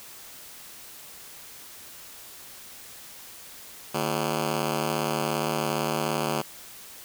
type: ring-modulated tone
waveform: 10% pulse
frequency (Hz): 188.4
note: F#3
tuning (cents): +32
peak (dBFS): -14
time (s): 3.94-6.42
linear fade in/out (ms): 10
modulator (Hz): 38.7
effects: white hiss -45 dBFS RMS until 7.04 s